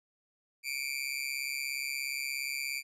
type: tone with amplitude modulation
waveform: sawtooth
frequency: 2349 Hz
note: D7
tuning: in tune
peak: -26 dBFS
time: 0.63-2.83 s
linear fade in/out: 50 ms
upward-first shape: sine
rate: 137 Hz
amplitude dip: 95%
effects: resampled to 32000 Hz